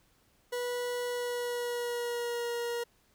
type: tone with pitch glide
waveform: 40% pulse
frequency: 488.6 to 473.9 Hz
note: B4 to A#4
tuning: -19 to +28 cents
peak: -31 dBFS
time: 0.52-2.84 s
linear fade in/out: 10 ms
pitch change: -53 cents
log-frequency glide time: 1.05-2.52 s
effects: pink hiss -68 dBFS RMS until 3.14 s